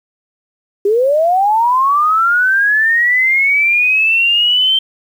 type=linear sweep; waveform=sine; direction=up; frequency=389.5 to 3136 Hz; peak=-9 dBFS; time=0.85-4.79 s; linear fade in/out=5 ms; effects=7-bit